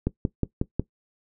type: click train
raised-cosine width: 3 ms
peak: -10 dBFS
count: 5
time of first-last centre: 0.07-0.796 s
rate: 5.51 Hz
effects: noise-tail reverb RT60 0.1 s tail -18 dB re dry